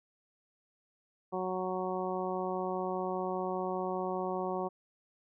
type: harmonic tone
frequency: 185 Hz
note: F#3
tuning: in tune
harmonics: 1 / 2 / 3 / 4 / 5 / 6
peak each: -40 / -36 / -39 / -38 / -41 / -42 dBFS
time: 1.32-4.69 s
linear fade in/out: 20 ms
effects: none